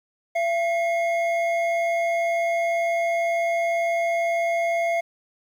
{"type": "tone pair together", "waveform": "triangle", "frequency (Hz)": [677, 2149], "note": ["E5", "C7"], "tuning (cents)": [46, 46], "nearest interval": "octave + minor sixth", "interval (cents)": 2000, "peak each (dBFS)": [-19, -27], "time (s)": [0.35, 5.01], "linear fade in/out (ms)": 10, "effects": ["9-bit"]}